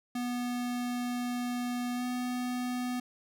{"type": "tone with pitch glide", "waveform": "square", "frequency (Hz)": [244.8, 248.1], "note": ["B3", "B3"], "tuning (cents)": [-15, 8], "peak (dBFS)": -32, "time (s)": [0.15, 3], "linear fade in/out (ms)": 5, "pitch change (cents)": 23, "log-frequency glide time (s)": [1.94, 2.04], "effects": []}